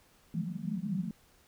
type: band-pass noise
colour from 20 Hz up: white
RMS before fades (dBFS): -35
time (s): 0.34-1.11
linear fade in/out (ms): 2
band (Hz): 160 to 220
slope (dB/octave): 96
effects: pink hiss -64 dBFS RMS until 1.47 s